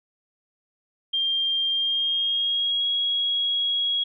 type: tone with pitch glide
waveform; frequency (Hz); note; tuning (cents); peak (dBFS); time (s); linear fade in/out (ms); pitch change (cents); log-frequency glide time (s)
sine; 3192 to 3312; G7 to G#7; +31 to -5; -21; 1.13-4.04; 10; +64; 1.71-2.87
effects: none